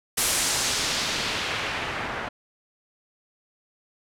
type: noise with low-pass filter sweep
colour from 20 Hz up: white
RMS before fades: -27 dBFS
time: 0.17-2.29 s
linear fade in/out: 10 ms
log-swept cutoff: 11000 to 1400 Hz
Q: 1.1
effects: none